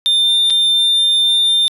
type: tone with dropouts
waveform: triangle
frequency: 3599 Hz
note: A7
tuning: 38 cents sharp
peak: -9 dBFS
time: 0.06-1.68 s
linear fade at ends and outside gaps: 0 ms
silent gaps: 0.5-0.505 s
effects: resampled to 32000 Hz